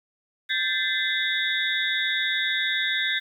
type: tone cluster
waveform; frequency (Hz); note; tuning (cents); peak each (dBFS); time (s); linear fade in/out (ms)
sine; 1577 / 1753 / 2048 / 3460 / 3733; G6 / A6 / C7 / A7 / A#7; +10 / -7 / -38 / -30 / +2; -29; 0.49-3.2; 20
effects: 9-bit